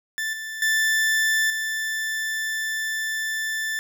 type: tone with level steps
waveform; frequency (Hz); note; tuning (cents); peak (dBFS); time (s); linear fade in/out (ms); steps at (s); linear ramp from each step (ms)
40% pulse; 1763; A6; +3; -24 / -30 / -18 / -24; 0.18-3.79; 0; 0.33 / 0.62 / 1.5; 2
effects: 10-bit